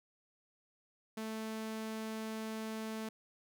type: tone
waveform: sawtooth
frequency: 220 Hz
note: A3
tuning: in tune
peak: -35 dBFS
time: 1.17-3.09 s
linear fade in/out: 5 ms
effects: none